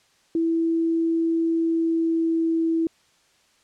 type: tone with pitch glide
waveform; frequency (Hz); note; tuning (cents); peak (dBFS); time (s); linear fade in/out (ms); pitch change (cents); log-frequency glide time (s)
sine; 329.6 to 327.5; E4 to E4; 0 to -11; -19; 0.35-2.87; 2; -11; 1.52-2.61
effects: white hiss -61 dBFS RMS until 3.63 s + low-pass 7000 Hz 12 dB/octave